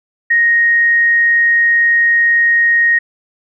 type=tone; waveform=sine; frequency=1869 Hz; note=A#6; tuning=4 cents sharp; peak=-8 dBFS; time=0.3-2.99 s; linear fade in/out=10 ms; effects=none